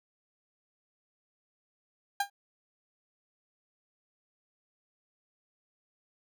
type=tone with exponential decay; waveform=30% pulse; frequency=804 Hz; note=G5; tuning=44 cents sharp; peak=-21 dBFS; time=2.2-2.3 s; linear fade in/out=5 ms; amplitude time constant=21 ms; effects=none